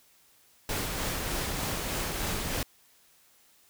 pink noise with tremolo, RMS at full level -31 dBFS, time 0.69-2.63 s, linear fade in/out 2 ms, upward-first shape sine, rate 3.3 Hz, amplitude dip 25%, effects white hiss -62 dBFS RMS until 3.69 s

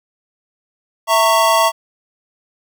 square chord, A# diminished, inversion second, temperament equal with one note detuned, 659.3 / 916.8 / 1108.7 Hz, E5 / A#5 / C#6, 0 / -29 / 0 cents, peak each -16 dBFS, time 1.07-1.72 s, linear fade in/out 50 ms, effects none

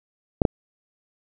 clicks, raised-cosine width 2 ms, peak -3 dBFS, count 2, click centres 0.418 / 0.452 s, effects none

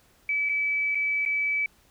sine tone with dropouts, 2298 Hz, D7, 38 cents flat, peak -23 dBFS, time 0.29-1.66 s, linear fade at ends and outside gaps 2 ms, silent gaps 0.49-0.494 / 0.948-0.953 / 1.252-1.26 s, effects pink hiss -61 dBFS RMS until 1.9 s

